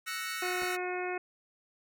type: chord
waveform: sawtooth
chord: F# dominant seventh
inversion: third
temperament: equal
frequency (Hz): 1318.5 / 1480 / 1864.7 / 2217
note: E6 / F#6 / A#6 / C#7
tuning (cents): 0 / 0 / 0 / 0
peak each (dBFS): -37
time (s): 0.06-0.77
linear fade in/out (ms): 20
type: harmonic tone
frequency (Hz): 362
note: F#4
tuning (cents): -38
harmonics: 1 / 2 / 3 / 4 / 5 / 6 / 7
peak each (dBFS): -35 / -38 / -45 / -42 / -44 / -43 / -43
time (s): 0.42-1.18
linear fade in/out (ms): 5
type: clicks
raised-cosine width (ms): 1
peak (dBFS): -31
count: 2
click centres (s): 0.621 / 0.633
effects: none